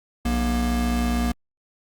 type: tone pair together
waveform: square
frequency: 60.75 / 237.6 Hz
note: B1 / A#3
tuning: -28 / +33 cents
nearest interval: 2 octaves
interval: 2361 cents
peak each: -24 / -24 dBFS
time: 0.25-1.32 s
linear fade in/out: 5 ms
effects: Opus 48 kbps